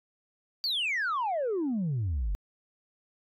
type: exponential sweep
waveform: sine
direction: down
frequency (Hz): 4699 to 43.65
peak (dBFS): -25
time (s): 0.64-2.35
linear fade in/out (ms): 0
effects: tanh soft clip ceiling -25 dBFS